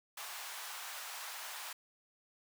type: high-pass noise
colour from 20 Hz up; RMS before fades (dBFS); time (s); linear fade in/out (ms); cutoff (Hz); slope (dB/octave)
pink; -45; 0.17-1.73; 5; 790; 24
effects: none